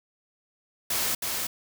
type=noise with echo; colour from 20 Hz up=white; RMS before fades=-27 dBFS; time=0.9-1.15 s; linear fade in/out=5 ms; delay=320 ms; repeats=1; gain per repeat=-3 dB; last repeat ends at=1.47 s; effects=none